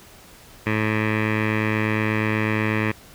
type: tone with low-pass filter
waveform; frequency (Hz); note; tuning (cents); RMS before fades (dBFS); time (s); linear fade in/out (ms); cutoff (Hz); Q
15% pulse; 108.3; A2; -27; -22; 0.66-2.92; 10; 2200; 6
effects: pink hiss -47 dBFS RMS until 3.14 s